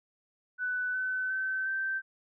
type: tone with pitch steps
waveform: sine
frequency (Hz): 1494 / 1514.9 / 1536 / 1557.4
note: F#6 / F#6 / G6 / G6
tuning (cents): +16 / +40 / -36 / -12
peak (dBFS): -29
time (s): 0.58-2.02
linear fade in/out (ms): 50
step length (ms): 360
effects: none